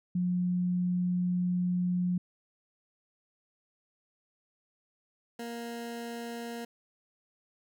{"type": "tone pair in turn", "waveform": ["sine", "20% pulse"], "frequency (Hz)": [179.1, 234.5], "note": ["F3", "A#3"], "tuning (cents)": [44, 11], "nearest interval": "perfect fourth", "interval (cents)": 467, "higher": "second", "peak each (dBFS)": [-26, -32], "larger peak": "first", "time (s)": [[0.15, 2.18], [5.39, 6.65]], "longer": "first", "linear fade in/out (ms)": 5, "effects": []}